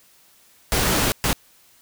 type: noise bursts at uneven times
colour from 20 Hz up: pink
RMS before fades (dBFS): -20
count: 2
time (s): 0.72-1.12 / 1.24-1.33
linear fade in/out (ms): 0
effects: white hiss -55 dBFS RMS until 1.81 s